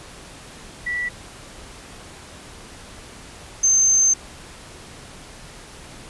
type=tone pair in turn; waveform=sine; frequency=1955 / 6275 Hz; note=B6 / G8; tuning=-18 / +1 cents; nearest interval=octave + minor sixth; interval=2019 cents; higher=second; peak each=-22 / -13 dBFS; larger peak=second; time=0.86-1.09 / 3.63-4.14 s; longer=second; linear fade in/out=10 ms; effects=pink hiss -41 dBFS RMS until 6.09 s + resampled to 24000 Hz